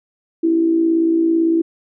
sine tone with amplitude modulation, 329.6 Hz, E4, in tune, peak -10 dBFS, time 0.43-1.62 s, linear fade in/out 10 ms, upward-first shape sine, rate 57.9 Hz, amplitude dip 50%, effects none

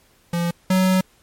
square tone pair in turn, 171.6 / 186.7 Hz, F3 / F#3, -30 / +16 cents, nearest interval minor second, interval 146 cents, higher second, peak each -20 / -15 dBFS, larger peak second, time 0.33-0.51 / 0.7-1.01 s, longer second, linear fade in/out 5 ms, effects pink hiss -57 dBFS RMS until 1.22 s + MP3 64 kbps

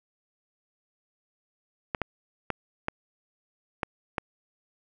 clicks, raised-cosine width 0.5 ms, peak -12 dBFS, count 6, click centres 1.948 / 2.017 / 2.503 / 2.884 / 3.832 / 4.182 s, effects none

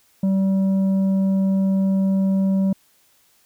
triangle tone with tanh clipping, 192.6 Hz, G3, 30 cents flat, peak -17 dBFS, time 0.23-2.73 s, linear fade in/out 5 ms, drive 10 dB, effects white hiss -59 dBFS RMS until 3.45 s

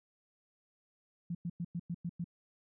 sine tone bursts, 171.8 Hz, F3, 28 cents flat, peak -34 dBFS, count 7, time 1.3-2.243 s, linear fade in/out 5 ms, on 49 ms, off 100 ms, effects none

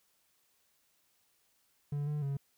triangle tone with pitch steps, 144.7 / 148.9 / 139.2 Hz, D3 / D3 / C#3, -25 / +24 / +8 cents, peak -30 dBFS, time 1.92-2.37 s, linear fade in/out 5 ms, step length 150 ms, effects white hiss -73 dBFS RMS until 2.57 s

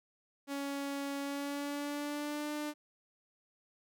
sawtooth tone with pitch glide, 279.9 to 298.3 Hz, C#4 to D4, +17 to +27 cents, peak -32 dBFS, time 0.47-2.74 s, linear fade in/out 50 ms, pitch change +110 cents, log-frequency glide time 1.2-2.51 s, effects none

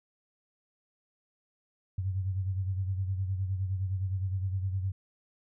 sine beating tone pair, 94.2 / 103.9 Hz, F#2 / G#2, +32 / +1 cents, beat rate 9.7 Hz, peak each -29 / -38 dBFS, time 1.98-4.92 s, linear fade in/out 5 ms, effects none

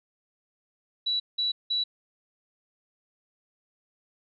sine tone bursts, 3932 Hz, B7, 8 cents flat, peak -24 dBFS, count 3, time 1.06-1.84 s, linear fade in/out 10 ms, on 140 ms, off 180 ms, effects none

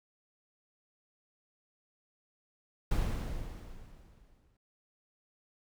brown noise with exponential decay, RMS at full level -28 dBFS, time 2.91-4.57 s, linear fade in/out 5 ms, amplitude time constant 360 ms, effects none

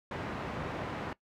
pink band-pass noise, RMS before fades -38 dBFS, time 0.11-1.13 s, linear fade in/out 2 ms, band 100 to 1800 Hz, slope 12 dB/octave, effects noise-tail reverb RT60 0.1 s tail -19 dB re dry

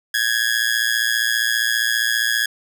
sawtooth tone with amplitude modulation, 1670 Hz, G#6, 9 cents sharp, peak -10 dBFS, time 0.14-2.46 s, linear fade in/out 5 ms, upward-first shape sine, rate 115 Hz, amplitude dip 85%, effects none

